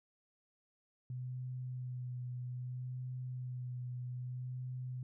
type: tone with vibrato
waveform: sine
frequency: 125.6 Hz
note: B2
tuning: 30 cents sharp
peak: -39 dBFS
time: 1.1-5.03 s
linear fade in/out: 2 ms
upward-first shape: sine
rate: 0.62 Hz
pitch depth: 20 cents each way
effects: none